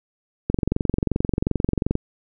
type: click train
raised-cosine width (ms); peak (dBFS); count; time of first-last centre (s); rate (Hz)
3; -7; 34; 0.5-1.954; 22.7
effects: none